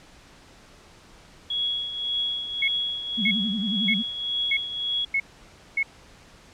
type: tone with tremolo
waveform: sine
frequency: 3341 Hz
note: G#7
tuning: 10 cents sharp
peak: -22 dBFS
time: 1.5-5.05 s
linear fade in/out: 5 ms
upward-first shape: triangle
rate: 1.8 Hz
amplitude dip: 65%
type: tone bursts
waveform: sine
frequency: 2188 Hz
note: C#7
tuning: 23 cents flat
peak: -20 dBFS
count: 6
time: 2.62-5.83 s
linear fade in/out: 5 ms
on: 60 ms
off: 570 ms
type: tone with vibrato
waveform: sine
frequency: 207.7 Hz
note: G#3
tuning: in tune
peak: -25 dBFS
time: 3.17-4.03 s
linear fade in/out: 20 ms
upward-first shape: sine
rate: 11 Hz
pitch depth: 180 cents each way
effects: pink hiss -51 dBFS RMS until 6.53 s + low-pass 7000 Hz 12 dB/octave